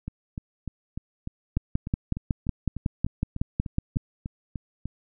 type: two click trains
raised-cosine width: 5 ms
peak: -11 / -20 dBFS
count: 14 / 17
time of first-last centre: 1.57-3.969 / 0.08-4.856 s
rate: 5.42 / 3.35 Hz
effects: none

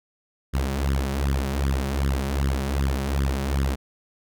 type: tone with flanger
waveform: sawtooth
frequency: 68.2 Hz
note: C#2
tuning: 28 cents flat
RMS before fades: -24 dBFS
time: 0.53-3.76 s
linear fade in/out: 20 ms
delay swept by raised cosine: 0.58 to 5.38 ms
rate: 2.6 Hz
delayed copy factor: +0.9
effects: none

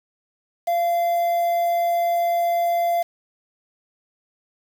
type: tone with quantisation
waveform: triangle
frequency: 689 Hz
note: F5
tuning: 24 cents flat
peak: -16 dBFS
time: 0.67-3.03 s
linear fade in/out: 10 ms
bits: 6
effects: none

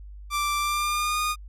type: tone with pitch glide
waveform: sawtooth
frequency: 1174.7 to 1226 Hz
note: D6 to D#6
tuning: 0 to -26 cents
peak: -20 dBFS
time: 0.3-1.36 s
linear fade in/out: 50 ms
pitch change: +74 cents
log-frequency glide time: 0.59-1.19 s
effects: added 50 Hz sine -39 dBFS peak until 1.48 s + resampled to 32000 Hz

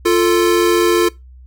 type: tone pair together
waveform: square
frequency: 348.2 / 442.8 Hz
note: F4 / A4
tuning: -5 / +11 cents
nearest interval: major third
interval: 416 cents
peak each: -13 / -16 dBFS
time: 0.05-1.09 s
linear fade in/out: 10 ms
effects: noise-tail reverb RT60 0.2 s tail -21 dB re dry + added 63 Hz sine -37 dBFS peak until 1.46 s

